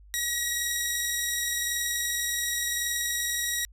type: tone pair together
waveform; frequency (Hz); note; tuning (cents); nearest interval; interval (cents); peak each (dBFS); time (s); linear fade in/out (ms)
10% pulse; 1890.1 / 1911; A#6 / A#6; +23 / +43; unison; 20; -28 / -18; 0.14-3.65; 0
effects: added 50 Hz sine -49 dBFS peak until 3.72 s